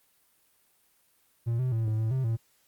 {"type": "tone with pitch steps", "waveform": "triangle", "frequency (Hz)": [116.6, 128.2, 112.7, 109, 111.1, 131.4, 113.4], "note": ["A#2", "C3", "A2", "A2", "A2", "C3", "A#2"], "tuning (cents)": [1, -35, 42, -16, 17, 8, -47], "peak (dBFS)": -23, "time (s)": [1.46, 2.37], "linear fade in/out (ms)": 20, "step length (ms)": 130, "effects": ["white hiss -67 dBFS RMS until 2.67 s", "Opus 32 kbps"]}